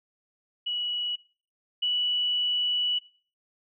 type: tone pair in turn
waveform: sine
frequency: 2931 / 2950 Hz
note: F#7 / F#7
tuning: -17 / -6 cents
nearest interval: unison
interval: 11 cents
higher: second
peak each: -27 / -23 dBFS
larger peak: second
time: 0.66-1.16 / 1.82-2.99 s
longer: second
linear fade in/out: 10 ms
effects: noise-tail reverb RT60 0.4 s tail -20 dB re dry